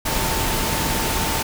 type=tone in noise; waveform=sine; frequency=896 Hz; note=A5; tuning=31 cents sharp; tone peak=-29 dBFS; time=0.05-1.43 s; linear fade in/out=10 ms; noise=pink; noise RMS=-22 dBFS; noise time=0.05-1.43 s; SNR=-10 dB; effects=none